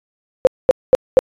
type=tone bursts; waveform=sine; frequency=518 Hz; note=C5; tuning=17 cents flat; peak=-4 dBFS; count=4; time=0.45-1.19 s; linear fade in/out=0 ms; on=20 ms; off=220 ms; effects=resampled to 24000 Hz